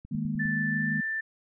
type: click train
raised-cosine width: 5 ms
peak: -32 dBFS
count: 5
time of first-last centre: 0.05-0.454 s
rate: 9.89 Hz
type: chord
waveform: sine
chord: D# suspended fourth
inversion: none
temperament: just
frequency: 155.56 / 207.4 / 233.3 Hz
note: D#3 / G#3 / A#3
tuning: 0 / -2 / +2 cents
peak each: -32 dBFS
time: 0.11-1.01 s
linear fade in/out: 10 ms
type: tone with pitch glide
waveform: sine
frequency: 1760 to 1773.3 Hz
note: A6 to A6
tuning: 0 to +13 cents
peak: -28 dBFS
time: 0.39-1.21 s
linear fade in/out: 10 ms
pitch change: +13 cents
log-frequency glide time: 0.67-0.92 s
effects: none